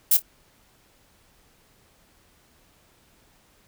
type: noise with echo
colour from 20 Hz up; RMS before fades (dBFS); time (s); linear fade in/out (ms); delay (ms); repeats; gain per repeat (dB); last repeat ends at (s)
violet; -17; 0.11-0.17; 5; 26; 2; -14; 0.222
effects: pink hiss -60 dBFS RMS until 3.67 s